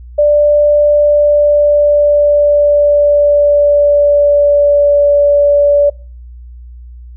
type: tone with pitch glide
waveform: sine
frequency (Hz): 589 to 576.9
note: D5 to D5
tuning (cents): +5 to -31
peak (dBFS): -5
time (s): 0.18-5.9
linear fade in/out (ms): 10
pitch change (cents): -36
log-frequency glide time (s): 0.85-5.09
effects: noise-tail reverb RT60 0.4 s tail -24 dB re dry + added 60 Hz sine -29 dBFS peak until 7.16 s